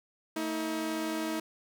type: tone pair together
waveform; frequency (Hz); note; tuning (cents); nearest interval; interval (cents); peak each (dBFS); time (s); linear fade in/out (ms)
sawtooth; 225.4 / 318.8; A3 / D#4; +42 / +42; tritone; 600; -34 / -28; 0.36-1.4; 5
effects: 10-bit